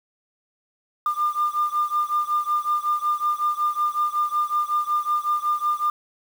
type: beating tone pair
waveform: sine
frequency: 1200 / 1205.4 Hz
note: D6 / D6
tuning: +37 / +45 cents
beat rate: 5.4 Hz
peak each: -22 / -23 dBFS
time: 1.06-5.9 s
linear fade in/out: 2 ms
effects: tanh soft clip ceiling -14 dBFS + 7-bit